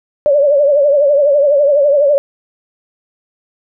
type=tone with vibrato; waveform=sine; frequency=573 Hz; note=D5; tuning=43 cents flat; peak=-7 dBFS; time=0.26-2.18 s; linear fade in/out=0 ms; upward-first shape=triangle; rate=12 Hz; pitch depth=100 cents each way; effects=none